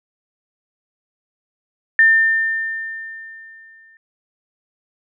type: tone with exponential decay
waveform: sine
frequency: 1800 Hz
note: A6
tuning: 39 cents sharp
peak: -7 dBFS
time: 1.99-3.97 s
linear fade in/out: 1 ms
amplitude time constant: 430 ms
effects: none